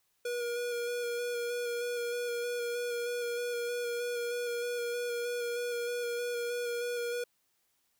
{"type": "tone with vibrato", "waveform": "square", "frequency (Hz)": 480, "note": "B4", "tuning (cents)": -49, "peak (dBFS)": -33, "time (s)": [0.25, 7.24], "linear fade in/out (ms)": 5, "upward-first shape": "square", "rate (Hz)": 3.2, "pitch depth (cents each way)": 14, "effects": ["white hiss -75 dBFS RMS until 7.99 s"]}